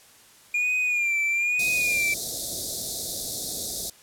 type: tone with vibrato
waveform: triangle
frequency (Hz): 2413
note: D7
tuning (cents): +46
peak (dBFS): -20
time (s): 0.54-2.14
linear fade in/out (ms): 5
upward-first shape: sine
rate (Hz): 1.1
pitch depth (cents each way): 61
type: band-stop noise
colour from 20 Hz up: white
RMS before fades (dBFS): -29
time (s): 1.59-3.9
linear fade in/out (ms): 5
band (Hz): 730 to 3600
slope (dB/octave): 96
effects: white hiss -53 dBFS RMS until 4.02 s + low-pass 12000 Hz 12 dB/octave